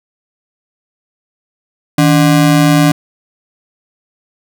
square ring-modulated tone, 222.8 Hz, A3, 22 cents sharp, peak -4 dBFS, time 1.98-2.92 s, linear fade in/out 5 ms, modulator 64.1 Hz, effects none

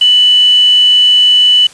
sine tone with quantisation, 2978 Hz, F#7, 11 cents sharp, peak -4 dBFS, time 0.01-1.67 s, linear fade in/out 5 ms, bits 4, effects white hiss -37 dBFS RMS until 1.73 s + resampled to 22050 Hz

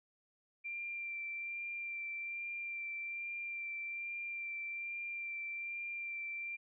sine tone with vibrato, 2365 Hz, D7, 12 cents sharp, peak -39 dBFS, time 0.64-6.57 s, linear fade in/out 20 ms, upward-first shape sine, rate 1.2 Hz, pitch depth 15 cents each way, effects none

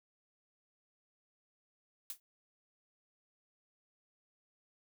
blue noise with exponential decay, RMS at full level -37 dBFS, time 2.1-2.2 s, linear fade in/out 1 ms, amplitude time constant 20 ms, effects none

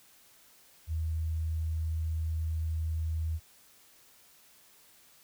sine tone, 80 Hz, D#2, 49 cents sharp, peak -29 dBFS, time 0.87-3.4 s, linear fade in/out 50 ms, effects white hiss -60 dBFS RMS until 5.23 s

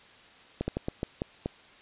slowing click train, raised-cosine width 2 ms, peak -16 dBFS, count 7, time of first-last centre 0.61-1.46 s, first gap 70 ms, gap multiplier 1.28, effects white hiss -54 dBFS RMS until 1.81 s + resampled to 8000 Hz

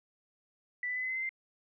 sine tone with pitch steps, 1975.5 / 1993.8 / 2012 / 2031 / 2050 / 2069 / 2088 Hz, B6 / B6 / B6 / B6 / C7 / C7 / C7, 0 / +16 / +32 / +48 / -36 / -20 / -4 cents, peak -32 dBFS, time 0.83-1.292 s, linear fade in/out 2 ms, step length 66 ms, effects none

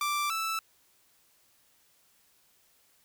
sawtooth tone pair in turn, 1174.7 / 1318.6 Hz, D6 / E6, 0 / 0 cents, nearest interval major second, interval 200 cents, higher second, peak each -24 / -26 dBFS, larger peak first, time 0.01-0.3 / 0.3-0.59 s, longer neither, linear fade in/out 2 ms, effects white hiss -66 dBFS RMS until 3.04 s

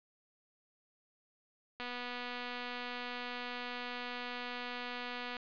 click train, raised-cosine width 0.3 ms, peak -26 dBFS, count 875, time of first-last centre 1.8-5.367 s, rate 245 Hz, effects resampled to 11025 Hz + 11-bit

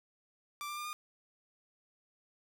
sawtooth tone with pitch steps, 1174 / 1187.6 / 1201.4 / 1215.4 Hz, D6 / D6 / D6 / D#6, -1 / +19 / +39 / -41 cents, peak -35 dBFS, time 0.61-0.93 s, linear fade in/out 0 ms, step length 80 ms, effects 11-bit

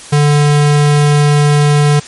square tone, 146.83 Hz, D3, in tune, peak -7 dBFS, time 0.12-2 s, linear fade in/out 10 ms, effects white hiss -32 dBFS RMS until 2.07 s + MP3 48 kbps

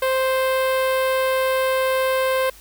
sawtooth tone with notch filter, 523.3 Hz, C5, in tune, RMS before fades -20 dBFS, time 0.02-2.5 s, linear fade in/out 5 ms, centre 6400 Hz, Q 0.76, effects added 50 Hz sine -48 dBFS peak until 2.6 s + white hiss -47 dBFS RMS until 2.6 s

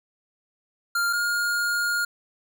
square tone pair in turn, 1396.9 / 1420.5 Hz, F6 / F6, 0 / +29 cents, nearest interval unison, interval 29 cents, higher second, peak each -22 / -23 dBFS, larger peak first, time 0.95-1.13 / 1.13-2.05 s, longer second, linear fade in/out 5 ms, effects none

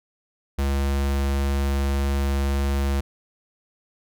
square tone, 69.3 Hz, C#2, in tune, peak -21 dBFS, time 0.58-3.01 s, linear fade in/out 10 ms, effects none

